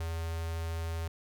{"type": "tone with notch filter", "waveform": "square", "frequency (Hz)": 82.41, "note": "E2", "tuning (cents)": 0, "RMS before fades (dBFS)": -35, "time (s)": [0, 1.08], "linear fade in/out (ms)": 5, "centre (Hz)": 230, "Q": 1.6, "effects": []}